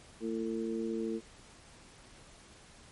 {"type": "harmonic tone", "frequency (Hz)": 112.6, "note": "A2", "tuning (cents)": 40, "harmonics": [2, 3, 4], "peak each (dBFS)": [-36, -36, -38], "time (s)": [0.2, 1.21], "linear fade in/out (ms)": 50, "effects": ["pink hiss -56 dBFS RMS until 2.91 s", "MP3 48 kbps"]}